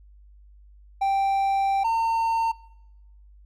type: tone pair in turn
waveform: triangle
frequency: 784 / 909.3 Hz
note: G5 / A#5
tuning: 0 / -43 cents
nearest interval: minor third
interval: 257 cents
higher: second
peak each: -18 dBFS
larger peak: neither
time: 1.01-1.84 / 1.84-2.52 s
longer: first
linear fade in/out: 10 ms
effects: noise-tail reverb RT60 0.9 s tail -23 dB re dry + added 50 Hz sine -48 dBFS peak until 3.45 s